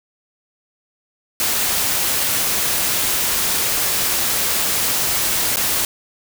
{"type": "noise with dropouts", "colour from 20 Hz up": "white", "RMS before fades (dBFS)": -19, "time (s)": [1.4, 5.85], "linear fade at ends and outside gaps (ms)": 1, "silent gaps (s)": [5.56, 5.569], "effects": []}